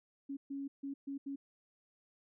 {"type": "tone bursts at uneven times", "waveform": "sine", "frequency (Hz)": 277.2, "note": "C#4", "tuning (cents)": 0, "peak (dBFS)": -38, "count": 5, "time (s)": [[0.29, 0.37], [0.5, 0.68], [0.83, 0.94], [1.07, 1.18], [1.26, 1.36]], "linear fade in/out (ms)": 10, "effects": []}